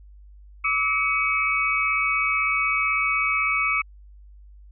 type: tone cluster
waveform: sine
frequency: 1154 / 1290 / 2251 / 2558 Hz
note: D6 / E6 / C#7 / D#7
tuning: -31 / -38 / +26 / +47 cents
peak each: -29 / -27 / -22 / -28 dBFS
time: 0.64-3.82 s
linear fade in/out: 10 ms
effects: added 50 Hz sine -44 dBFS peak until 4.71 s